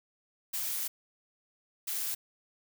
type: noise bursts at uneven times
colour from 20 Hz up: blue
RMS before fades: -34 dBFS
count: 2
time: 0.53-0.88 / 1.87-2.15 s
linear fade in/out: 10 ms
effects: none